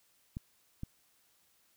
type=clicks; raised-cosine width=5 ms; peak=-26 dBFS; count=2; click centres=0.369 / 0.834 s; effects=white hiss -70 dBFS RMS until 1.76 s